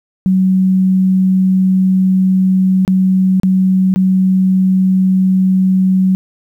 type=tone with dropouts; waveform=sine; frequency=187.8 Hz; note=F#3; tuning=26 cents sharp; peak=-8 dBFS; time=0.26-6.15 s; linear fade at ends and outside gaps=0 ms; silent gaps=2.85-2.878 / 3.399-3.433 / 3.94-3.96 s; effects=8-bit